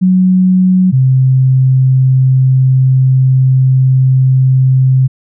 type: tone pair in turn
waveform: sine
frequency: 185 / 130.81 Hz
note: F#3 / C3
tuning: 0 / 0 cents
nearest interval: tritone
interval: 600 cents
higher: first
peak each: -5 dBFS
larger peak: neither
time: 0.01-0.92 / 0.92-5.08 s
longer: second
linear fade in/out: 20 ms
effects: none